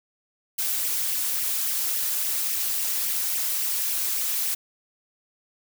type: noise with flanger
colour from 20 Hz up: blue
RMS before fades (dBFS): -26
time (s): 0.58-4.55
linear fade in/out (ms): 10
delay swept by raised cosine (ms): 0.35 to 4.25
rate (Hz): 3.6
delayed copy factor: +0.6
effects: none